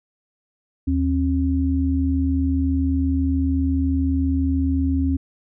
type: tone pair together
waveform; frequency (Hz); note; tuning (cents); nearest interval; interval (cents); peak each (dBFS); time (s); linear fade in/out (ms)
sine; 78.34 / 269.2; D#2 / C4; +12 / +49; octave + major sixth; 2137; -20 / -20; 0.87-5.17; 10
effects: none